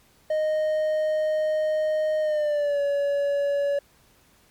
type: tone with pitch glide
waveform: triangle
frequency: 619 to 567.6 Hz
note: D#5 to C#5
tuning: -9 to +41 cents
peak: -19 dBFS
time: 0.3-3.79 s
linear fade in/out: 5 ms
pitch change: -150 cents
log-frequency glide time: 2.21-2.81 s
effects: pink hiss -59 dBFS RMS until 4.5 s + MP3 96 kbps